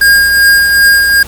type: tone with tremolo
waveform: square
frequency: 1619 Hz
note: G#6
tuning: 45 cents flat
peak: -3 dBFS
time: 0.01-1.23 s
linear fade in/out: 5 ms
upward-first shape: triangle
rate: 2.6 Hz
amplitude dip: 45%
effects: added 60 Hz sine -29 dBFS peak until 1.27 s + pink hiss -30 dBFS RMS until 1.27 s